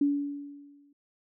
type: tone with exponential decay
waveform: sine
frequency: 285.6 Hz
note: D4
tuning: 48 cents flat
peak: -20 dBFS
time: 0.01-0.93 s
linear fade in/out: 5 ms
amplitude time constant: 200 ms
effects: none